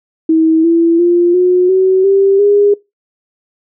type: tone with pitch steps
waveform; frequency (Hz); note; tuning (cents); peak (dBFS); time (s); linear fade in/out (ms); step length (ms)
sine; 321.3 / 334.4 / 348 / 362.1 / 376.8 / 392.2 / 408.1; E4 / E4 / F4 / F#4 / F#4 / G4 / G#4; -44 / +25 / -6 / -37 / +32 / +1 / -30; -6; 0.29-2.74; 5; 350
effects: noise-tail reverb RT60 0.2 s tail -22 dB re dry